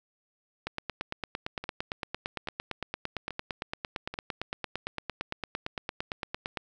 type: two click trains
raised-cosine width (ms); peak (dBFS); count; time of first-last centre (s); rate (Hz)
0.3; -16 / -21; 53 / 4; 0.67-6.572 / 1.64-4.14; 8.81 / 1.2
effects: none